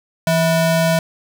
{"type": "ring-modulated tone", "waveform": "square", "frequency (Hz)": 408.5, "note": "G#4", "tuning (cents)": -29, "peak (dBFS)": -11, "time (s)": [0.27, 0.99], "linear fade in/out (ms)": 2, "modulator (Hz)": 242, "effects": []}